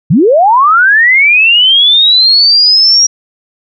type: linear sweep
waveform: sine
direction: up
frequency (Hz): 123.47 to 5700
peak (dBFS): -3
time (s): 0.1-3.07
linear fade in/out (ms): 10
effects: none